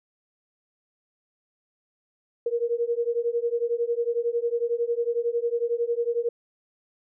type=beating tone pair; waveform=sine; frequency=466.2 / 477.2 Hz; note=A#4 / A#4; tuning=0 / +41 cents; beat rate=11 Hz; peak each=-26 dBFS; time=2.46-6.29 s; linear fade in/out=5 ms; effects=none